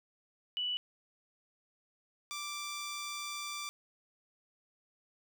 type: tone pair in turn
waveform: sine / 10% pulse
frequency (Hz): 2960 / 1174.7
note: F#7 / D6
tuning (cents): 0 / 0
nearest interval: octave + major third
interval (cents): 1600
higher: first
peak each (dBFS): -32 / -30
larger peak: second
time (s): 0.57-0.77 / 2.31-3.69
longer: second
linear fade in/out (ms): 0
effects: none